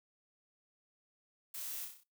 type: noise with echo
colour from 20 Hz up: blue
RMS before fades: -44 dBFS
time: 1.54-1.85 s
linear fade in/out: 5 ms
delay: 31 ms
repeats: 6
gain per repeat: -4 dB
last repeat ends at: 2.036 s
effects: noise-tail reverb RT60 0.2 s tail -19 dB re dry